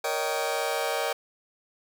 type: chord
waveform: sawtooth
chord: Eb dominant seventh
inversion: second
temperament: just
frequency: 466.7 / 560 / 622.3 / 777.8 Hz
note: Bb4 / Db5 / Eb5 / G5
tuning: +2 / +18 / 0 / -14 cents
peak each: -28 dBFS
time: 0.04-1.13 s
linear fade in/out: 5 ms
effects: none